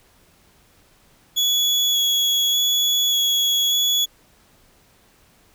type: tone with vibrato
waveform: 35% pulse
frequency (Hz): 3371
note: G#7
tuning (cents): +25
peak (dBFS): -15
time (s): 1.36-4.06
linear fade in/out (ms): 20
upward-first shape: square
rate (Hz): 0.85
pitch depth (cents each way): 9
effects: pink hiss -56 dBFS RMS until 5.54 s